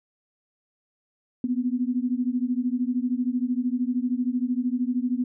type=beating tone pair; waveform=sine; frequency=243.1 / 256.1 Hz; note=B3 / C4; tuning=-27 / -37 cents; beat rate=13 Hz; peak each=-25 / -26 dBFS; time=1.44-5.24 s; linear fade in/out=2 ms; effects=none